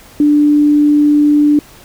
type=tone; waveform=sine; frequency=294.9 Hz; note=D4; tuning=7 cents sharp; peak=-6 dBFS; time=0.2-1.59 s; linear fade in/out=2 ms; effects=pink hiss -40 dBFS RMS until 1.84 s